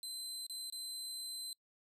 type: tone with dropouts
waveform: 25% pulse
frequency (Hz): 4067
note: C8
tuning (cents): -50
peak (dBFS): -37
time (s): 0.03-1.53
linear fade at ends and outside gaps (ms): 1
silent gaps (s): 0.466-0.497 / 0.7-0.724
effects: noise-tail reverb RT60 0.1 s tail -26 dB re dry